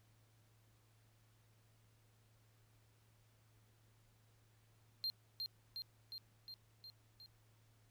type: tone with echo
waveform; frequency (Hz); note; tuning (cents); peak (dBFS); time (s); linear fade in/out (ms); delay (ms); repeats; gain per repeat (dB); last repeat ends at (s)
triangle; 4186; C8; 0; -36; 5.04-5.1; 0; 360; 6; -3; 7.26
effects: added 110 Hz sine -69 dBFS peak until 7.9 s + pink hiss -75 dBFS RMS until 7.9 s